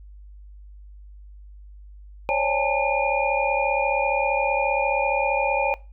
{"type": "tone cluster", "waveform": "sine", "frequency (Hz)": [537, 572, 820, 891, 2428], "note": ["C5", "D5", "G#5", "A5", "D#7"], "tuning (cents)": [45, -46, -22, 22, -43], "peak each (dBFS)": -26, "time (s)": [2.29, 5.74], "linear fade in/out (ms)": 0, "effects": ["noise-tail reverb RT60 0.3 s tail -21 dB re dry", "added 50 Hz sine -41 dBFS peak until 5.92 s"]}